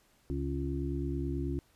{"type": "harmonic tone", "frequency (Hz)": 69.3, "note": "C#2", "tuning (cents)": 0, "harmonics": [1, 2, 4, 5], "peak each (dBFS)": [-35, -37, -37, -38], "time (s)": [0.3, 1.59], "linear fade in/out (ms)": 0, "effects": ["pink hiss -67 dBFS RMS until 1.75 s", "resampled to 32000 Hz"]}